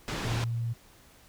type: low-pass noise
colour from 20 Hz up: pink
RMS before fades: -34 dBFS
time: 0.08-0.44 s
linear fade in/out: 0 ms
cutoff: 5500 Hz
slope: 12 dB/octave
type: tone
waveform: sine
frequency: 116.54 Hz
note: A#2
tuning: in tune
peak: -28 dBFS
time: 0.24-0.74 s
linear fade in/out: 20 ms
effects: pink hiss -57 dBFS RMS until 1.28 s